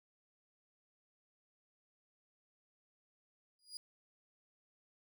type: tone with exponential growth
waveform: 35% pulse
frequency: 4886 Hz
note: D#8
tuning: 32 cents flat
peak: -39 dBFS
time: 3.59-3.77 s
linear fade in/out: 1 ms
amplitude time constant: 38 ms
effects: none